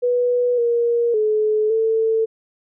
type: tone with pitch steps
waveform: sine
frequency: 490 / 471.7 / 428.8 / 445.8 Hz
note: B4 / A#4 / A4 / A4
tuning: -14 / +20 / -45 / +23 cents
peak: -15 dBFS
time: 0.02-2.26 s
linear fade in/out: 20 ms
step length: 560 ms
effects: none